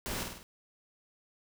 pink noise with echo, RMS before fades -37 dBFS, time 0.06-0.23 s, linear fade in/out 0 ms, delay 50 ms, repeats 4, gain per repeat -4 dB, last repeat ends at 0.43 s, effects none

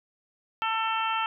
harmonic tone, 446.1 Hz, A4, 24 cents sharp, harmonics 2 / 3 / 4 / 5 / 6 / 7, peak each -29 / -29 / -39 / -41 / -33 / -36 dBFS, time 0.62-1.26 s, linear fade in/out 0 ms, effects none

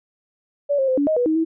sine tone with pitch steps, 573 / 535 / 517 / 285.8 / 626 / 489.4 / 315.7 / 324.4 Hz, D5 / C5 / C5 / D4 / D#5 / B4 / D#4 / E4, -43 / +38 / -21 / -47 / +10 / -16 / +25 / -28 cents, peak -16 dBFS, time 0.69-1.45 s, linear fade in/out 20 ms, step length 95 ms, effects none

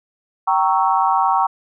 sine chord, G diminished seventh, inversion none, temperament equal with one note detuned, 774.5 / 932.3 / 1108.7 / 1318.5 Hz, G5 / Bb5 / Db6 / Fb6, -21 / 0 / 0 / 0 cents, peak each -18 / -18 / -19 / -24 dBFS, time 0.47-1.47 s, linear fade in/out 10 ms, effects none

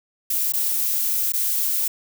violet noise with dropouts, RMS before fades -22 dBFS, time 0.3-1.88 s, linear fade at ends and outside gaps 5 ms, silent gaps 0.523-0.535 / 1.322-1.335 s, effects none

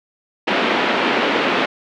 pink band-pass noise, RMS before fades -18 dBFS, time 0.47-1.66 s, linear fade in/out 10 ms, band 240 to 3300 Hz, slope 24 dB/octave, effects none

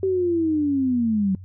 sine linear sweep, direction down, 386.6 to 185 Hz, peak -18 dBFS, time 0.03-1.35 s, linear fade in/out 2 ms, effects noise-tail reverb RT60 0.1 s tail -26 dB re dry + added 93 Hz sine -37 dBFS peak until 1.44 s

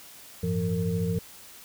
sine tone cluster, 95.1 / 108.5 / 171.4 / 455.7 Hz, F#2 / A2 / F3 / A#4, +48 / -24 / -32 / -39 cents, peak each -31 / -33 / -27 / -32 dBFS, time 0.43-1.19 s, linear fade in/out 5 ms, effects white hiss -48 dBFS RMS until 1.64 s

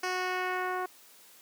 10% pulse tone with low-pass filter sweep, 367 Hz, F#4, 14 cents flat, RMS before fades -32 dBFS, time 0.03-0.86 s, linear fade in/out 5 ms, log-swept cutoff 6600 to 1100 Hz, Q 1, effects white hiss -56 dBFS RMS until 1.41 s + high-pass 200 Hz 12 dB/octave

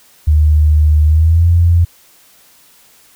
sine tone with pitch glide, 76.2 to 85.53 Hz, D#2 to F2, -36 to -36 cents, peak -6 dBFS, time 0.27-1.85 s, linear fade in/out 10 ms, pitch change +200 cents, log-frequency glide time 1.05-1.47 s, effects white hiss -47 dBFS RMS until 3.15 s

